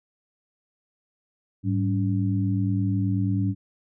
sine tone cluster, 105 / 193.4 / 283.7 Hz, G#2 / G3 / C#4, +19 / -23 / +40 cents, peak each -23 / -27 / -28 dBFS, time 1.63-3.55 s, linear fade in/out 50 ms, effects none

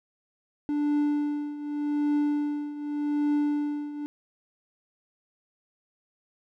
triangle tone with tremolo, 293.7 Hz, D4, in tune, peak -19 dBFS, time 0.69-4.06 s, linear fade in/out 0 ms, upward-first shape triangle, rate 0.85 Hz, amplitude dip 80%, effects none

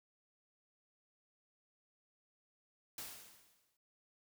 white noise with exponential decay, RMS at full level -44 dBFS, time 2.98-3.77 s, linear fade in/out 2 ms, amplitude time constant 170 ms, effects none

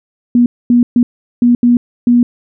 sine tone bursts at uneven times, 241.2 Hz, B3, 41 cents flat, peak -5 dBFS, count 6, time 0.35-0.46 / 0.7-0.83 / 0.96-1.03 / 1.42-1.55 / 1.63-1.77 / 2.07-2.23 s, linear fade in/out 2 ms, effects none

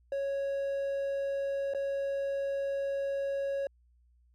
triangle tone with dropouts, 553 Hz, C#5, 4 cents flat, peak -28 dBFS, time 0.12-3.67 s, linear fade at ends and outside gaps 2 ms, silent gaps 1.737-1.747 s, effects added 60 Hz sine -62 dBFS peak until 4.34 s

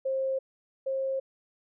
sine tone pair in turn, 532 / 534.7 Hz, C5 / C5, +29 / +37 cents, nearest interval unison, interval 8 cents, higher second, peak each -26 / -27 dBFS, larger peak first, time 0.05-0.39 / 0.86-1.2 s, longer neither, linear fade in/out 10 ms, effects none

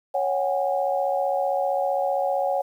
sine chord, C# suspended fourth, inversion none, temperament equal with one note detuned, 554.4 / 740 / 815.4 Hz, C#5 / F#5 / G#5, 0 / 0 / -32 cents, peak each -24 / -25 / -28 dBFS, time 0.14-2.62 s, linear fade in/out 10 ms, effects 9-bit

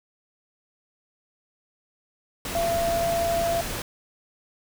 sine tone in noise, 677 Hz, E5, 46 cents sharp, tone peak -22 dBFS, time 2.55-3.61 s, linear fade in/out 2 ms, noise pink, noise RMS -31 dBFS, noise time 2.45-3.82 s, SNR +6 dB, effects none

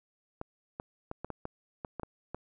clicks, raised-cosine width 1 ms, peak -23 dBFS, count 10, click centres 0.414 / 0.799 / 1.114 / 1.246 / 1.303 / 1.454 / 1.848 / 1.997 / 2.033 / 2.346 s, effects none

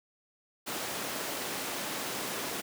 pink high-pass noise, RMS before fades -36 dBFS, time 0.66-2.62 s, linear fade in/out 20 ms, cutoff 260 Hz, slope 12 dB/octave, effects none

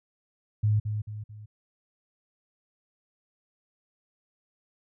sine tone with echo, 106.2 Hz, G#2, 39 cents sharp, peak -20 dBFS, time 0.63-0.8 s, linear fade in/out 10 ms, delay 220 ms, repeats 3, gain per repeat -7 dB, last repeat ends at 1.46 s, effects none

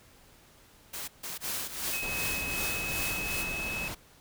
white noise bursts, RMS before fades -38 dBFS, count 4, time 0.93-1.98 s, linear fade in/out 10 ms, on 150 ms, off 150 ms
white noise with tremolo, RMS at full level -33 dBFS, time 1.4-3.45 s, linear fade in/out 50 ms, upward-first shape triangle, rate 2.6 Hz, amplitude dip 75%
sine tone with pitch glide, 2559 to 2580 Hz, D#7 to E7, +48 to -38 cents, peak -33 dBFS, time 1.93-3.88 s, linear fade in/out 0 ms, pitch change +14 cents, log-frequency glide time 2.44-3.59 s
pink noise, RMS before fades -38 dBFS, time 2.02-3.95 s, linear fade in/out 10 ms
effects pink hiss -58 dBFS RMS until 4.2 s

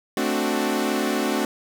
sawtooth chord, D dominant seventh, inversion second, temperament equal, 220 / 261.6 / 293.7 / 370 Hz, A3 / C4 / D4 / F#4, 0 / 0 / 0 / 0 cents, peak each -23 dBFS, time 0.17-1.45 s, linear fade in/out 2 ms, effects none

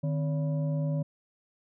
sine tone with frequency modulation, 152.6 Hz, D#3, 33 cents flat, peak -26 dBFS, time 0.03-1.03 s, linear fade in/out 10 ms, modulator 415 Hz, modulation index 0.55, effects none

